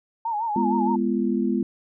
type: tone with vibrato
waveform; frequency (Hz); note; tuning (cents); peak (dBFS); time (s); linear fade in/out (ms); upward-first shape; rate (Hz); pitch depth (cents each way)
sine; 880; A5; 0; -23; 0.25-0.96; 5; sine; 6.4; 110
type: chord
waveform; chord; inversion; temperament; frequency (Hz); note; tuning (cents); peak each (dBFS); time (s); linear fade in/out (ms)
sine; F diminished; first; equal with one note detuned; 207.7 / 246.9 / 342; Ab3 / Cb4 / F4; 0 / 0 / -36; -24 / -24 / -26; 0.56-1.63; 2
effects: none